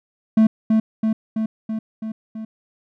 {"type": "tone with echo", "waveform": "triangle", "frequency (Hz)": 220, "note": "A3", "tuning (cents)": 0, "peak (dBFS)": -8, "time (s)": [0.37, 0.47], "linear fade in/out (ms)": 5, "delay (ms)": 330, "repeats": 6, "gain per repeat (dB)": -3, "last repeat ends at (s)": 2.45, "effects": []}